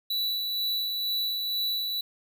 square tone with tremolo, 3949 Hz, B7, 1 cent flat, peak -26 dBFS, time 0.1-2.01 s, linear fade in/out 5 ms, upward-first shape sine, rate 2.1 Hz, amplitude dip 30%, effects none

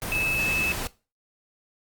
sine tone in noise, 2605 Hz, E7, 21 cents flat, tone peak -23 dBFS, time 0.12-0.72 s, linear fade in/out 0 ms, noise pink, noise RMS -31 dBFS, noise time 0.02-0.87 s, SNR +5 dB, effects noise-tail reverb RT60 0.3 s tail -19 dB re dry + Opus 32 kbps

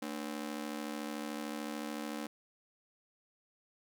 sawtooth ring-modulated tone, 261.6 Hz, C4, in tune, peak -31 dBFS, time 0.02-2.27 s, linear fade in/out 5 ms, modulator 36.8 Hz, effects none

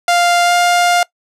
sawtooth tone with pitch glide, 698.5 to 703.8 Hz, F5 to F5, 0 to +13 cents, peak -6 dBFS, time 0.08-1.03 s, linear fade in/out 2 ms, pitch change +13 cents, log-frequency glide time 0.44-0.52 s, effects noise-tail reverb RT60 0.1 s tail -22 dB re dry + low-pass 10000 Hz 12 dB/octave

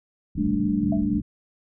white low-pass noise, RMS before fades -32 dBFS, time 0.35-1.22 s, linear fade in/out 5 ms, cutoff 200 Hz, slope 48 dB/octave
sine chord, G suspended second, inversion none, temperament equal, 196 / 220 / 293.7 Hz, G3 / A3 / D4, 0 / 0 / 0 cents, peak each -25 dBFS, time 0.37-1.21 s, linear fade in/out 20 ms
sine tone with exponential decay, 659.3 Hz, E5, in tune, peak -25 dBFS, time 0.92-1.07 s, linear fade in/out 5 ms, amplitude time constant 31 ms
effects none

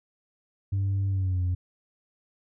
sine tone with pitch glide, 98 to 89.87 Hz, G2 to F#2, 0 to -50 cents, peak -21 dBFS, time 0.72-1.55 s, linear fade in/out 10 ms, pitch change -150 cents, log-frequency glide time 1.08-1.42 s, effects tanh soft clip ceiling -22 dBFS

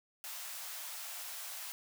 white high-pass noise, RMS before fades -44 dBFS, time 0.24-1.72 s, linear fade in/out 0 ms, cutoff 600 Hz, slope 48 dB/octave, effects none

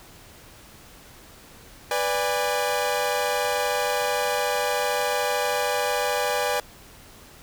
sawtooth chord, G# diminished, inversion first, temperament equal with one note detuned, 493.9 / 587.3 / 816.3 Hz, B4 / D5 / G#5, 0 / 0 / -30 cents, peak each -23 dBFS, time 1.91-6.6 s, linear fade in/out 2 ms, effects pink hiss -48 dBFS RMS until 7.42 s

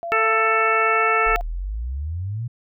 sine tone with pitch glide, 680 to 700.3 Hz, F5 to F5, -46 to +5 cents, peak -26 dBFS, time 0.03-1.41 s, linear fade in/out 0 ms, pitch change +51 cents, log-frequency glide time 0.83-1.08 s
harmonic tone, 442.8 Hz, A4, 11 cents sharp, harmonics 1 / 2 / 3 / 4 / 5 / 6, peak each -24 / -29 / -19 / -25 / -24 / -26 dBFS, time 0.12-1.36 s, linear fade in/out 0 ms
sine exponential sweep, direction up, 31 to 123.47 Hz, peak -24 dBFS, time 1.26-2.48 s, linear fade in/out 10 ms
effects none

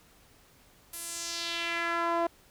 sawtooth tone with band-pass filter sweep, 338.5 Hz, E4, 46 cents sharp, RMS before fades -32 dBFS, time 0.93-2.27 s, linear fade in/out 5 ms, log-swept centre 12000 to 730 Hz, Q 2, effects pink hiss -60 dBFS RMS until 2.5 s

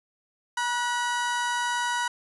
35% pulse tone pair together, 962 / 1473 Hz, B5 / F#6, -46 / -8 cents, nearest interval perfect fifth, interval 738 cents, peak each -25 / -28 dBFS, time 0.57-2.08 s, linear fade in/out 5 ms, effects resampled to 24000 Hz + 9-bit

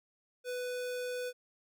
square tone, 496.6 Hz, B4, 9 cents sharp, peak -36 dBFS, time 0.44-1.33 s, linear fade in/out 50 ms, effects none

